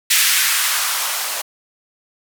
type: noise with band-pass filter sweep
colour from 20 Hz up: violet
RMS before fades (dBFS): -18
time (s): 0.1-1.42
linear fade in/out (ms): 10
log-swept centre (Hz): 2200 to 650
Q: 1.5
effects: none